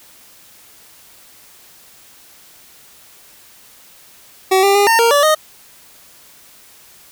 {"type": "tone with pitch steps", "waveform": "25% pulse", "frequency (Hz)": [379.1, 397.3, 405.5, 911, 464.2, 576, 620], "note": ["F#4", "G4", "G#4", "A#5", "A#4", "D5", "D#5"], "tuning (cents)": [42, 23, -41, -40, -7, -34, -6], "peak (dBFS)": -6, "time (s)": [4.51, 5.35], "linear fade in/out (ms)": 10, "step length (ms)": 120, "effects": ["white hiss -45 dBFS RMS until 7.11 s"]}